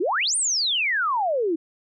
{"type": "exponential two-way sweep", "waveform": "sine", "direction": "up then down", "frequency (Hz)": [307.8, 9397, 307.8], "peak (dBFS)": -20, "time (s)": [0, 1.56], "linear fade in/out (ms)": 10, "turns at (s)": 0.36, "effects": []}